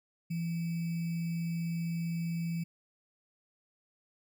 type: tone with sample-and-hold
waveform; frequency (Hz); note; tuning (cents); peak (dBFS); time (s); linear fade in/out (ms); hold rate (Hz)
sine; 167.7; E3; +30; -31; 0.3-2.64; 10; 2450
effects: none